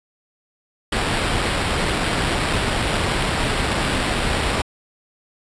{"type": "noise with sample-and-hold", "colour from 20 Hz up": "pink", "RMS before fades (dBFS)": -21, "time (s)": [0.92, 4.62], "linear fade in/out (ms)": 5, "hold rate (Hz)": 6300, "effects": ["resampled to 22050 Hz"]}